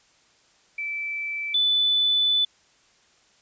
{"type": "tone pair in turn", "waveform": "sine", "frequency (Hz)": [2322, 3492], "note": ["D7", "A7"], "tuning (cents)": [-20, -14], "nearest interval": "perfect fifth", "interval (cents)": 706, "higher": "second", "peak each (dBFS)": [-27, -18], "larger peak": "second", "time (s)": [[0.78, 1.54], [1.54, 2.45]], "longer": "second", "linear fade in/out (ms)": 5, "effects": ["white hiss -60 dBFS RMS until 3.41 s", "resampled to 16000 Hz"]}